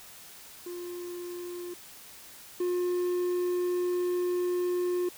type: tone pair in turn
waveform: triangle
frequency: 352.6 / 356.9 Hz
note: F4 / F4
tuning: +17 / +38 cents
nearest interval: unison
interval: 21 cents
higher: second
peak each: -34 / -24 dBFS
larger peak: second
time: 0.66-1.74 / 2.6-5.09 s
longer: second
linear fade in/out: 5 ms
effects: white hiss -49 dBFS RMS until 5.17 s